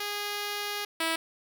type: tone pair in turn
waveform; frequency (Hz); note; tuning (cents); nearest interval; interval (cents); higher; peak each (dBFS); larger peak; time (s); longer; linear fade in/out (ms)
5% pulse; 411.6 / 326.2; G#4 / E4; -16 / -18; major third; 402; first; -20 / -15; second; 0-0.85 / 1-1.16; first; 5
effects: none